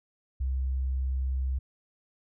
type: tone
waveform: sine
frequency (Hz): 65.41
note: C2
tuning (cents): 0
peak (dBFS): -26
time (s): 0.4-1.59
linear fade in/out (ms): 10
effects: none